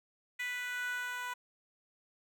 10% pulse tone with high-pass filter sweep, 493.9 Hz, B4, in tune, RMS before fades -38 dBFS, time 0.39-1.34 s, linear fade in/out 10 ms, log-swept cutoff 2000 to 1100 Hz, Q 5, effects none

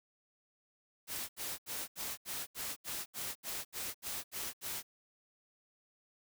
white noise bursts, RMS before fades -40 dBFS, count 13, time 1.07-4.83 s, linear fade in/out 50 ms, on 220 ms, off 75 ms, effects none

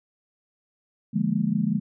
sine chord, Bb dominant seventh, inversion first, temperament equal with one note detuned, 146.83 / 172.51 / 207.7 / 233.1 Hz, D3 / F3 / Ab3 / Bb3, 0 / -21 / 0 / 0 cents, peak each -30 / -27 / -24 / -28 dBFS, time 1.13-1.8 s, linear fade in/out 20 ms, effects none

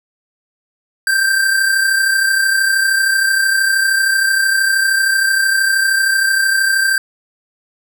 square tone pair together, 1569 / 1602 Hz, G6 / G6, +1 / +37 cents, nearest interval unison, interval 36 cents, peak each -13 / -22 dBFS, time 1.07-6.98 s, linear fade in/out 2 ms, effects none

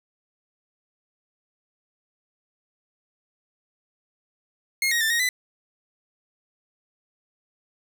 sawtooth tone with pitch steps, 2146 / 1880 / 1779 / 1873 / 2002 Hz, C7 / A#6 / A6 / A#6 / B6, +43 / +14 / +19 / +8 / +23 cents, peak -17 dBFS, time 4.82-5.29 s, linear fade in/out 2 ms, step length 94 ms, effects none

